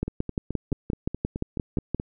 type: two click trains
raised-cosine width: 3 ms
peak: -17 / -12 dBFS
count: 10 / 12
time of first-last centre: 0.08-1.999 / 0.03-1.946 s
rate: 4.69 / 5.74 Hz
effects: none